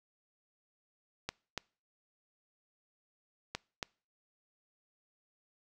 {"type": "clicks", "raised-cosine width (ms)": 0.2, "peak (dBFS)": -18, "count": 4, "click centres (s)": [1.29, 1.577, 3.55, 3.828], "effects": ["noise-tail reverb RT60 0.4 s tail -25 dB re dry"]}